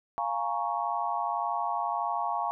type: chord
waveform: sine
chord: Bb minor seventh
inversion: second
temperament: equal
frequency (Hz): 698.5 / 830.6 / 932.3 / 1108.7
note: F5 / Ab5 / Bb5 / Db6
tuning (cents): 0 / 0 / 0 / 0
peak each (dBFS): -33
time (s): 0.18-2.51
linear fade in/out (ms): 0
effects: none